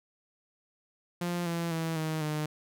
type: tone with pitch steps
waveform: sawtooth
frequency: 174.61 / 168.76 / 163.11 / 157.64 / 152.36 Hz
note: F3 / E3 / E3 / D#3 / D#3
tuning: 0 / +41 / -18 / +23 / -36 cents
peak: -26 dBFS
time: 1.21-2.46 s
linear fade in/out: 5 ms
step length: 250 ms
effects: none